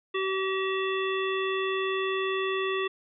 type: harmonic tone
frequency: 382.5 Hz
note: G4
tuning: 42 cents flat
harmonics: 1 / 3 / 5 / 7 / 9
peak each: -28 / -33 / -35 / -36 / -38 dBFS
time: 0.14-2.88 s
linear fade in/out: 10 ms
effects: none